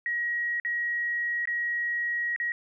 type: tone with dropouts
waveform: sine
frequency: 1900 Hz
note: A#6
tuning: 33 cents sharp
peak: -26 dBFS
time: 0.06-2.52 s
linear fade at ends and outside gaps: 1 ms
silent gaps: 0.599-0.649 / 1.455-1.474 / 2.362-2.4 s
effects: none